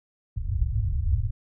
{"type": "low-pass noise", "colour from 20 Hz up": "white", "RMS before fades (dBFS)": -25, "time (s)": [0.36, 1.31], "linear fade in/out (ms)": 10, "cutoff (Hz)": 110, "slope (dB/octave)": 48, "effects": []}